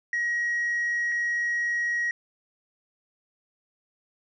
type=tone pair in turn; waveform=sine; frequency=1898 / 1898 Hz; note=A#6 / A#6; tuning=+31 / +31 cents; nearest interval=unison; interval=0 cents; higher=neither; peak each=-22 dBFS; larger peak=neither; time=0.13-1.12 / 1.12-2.11 s; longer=neither; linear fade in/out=2 ms; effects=tanh soft clip ceiling -22 dBFS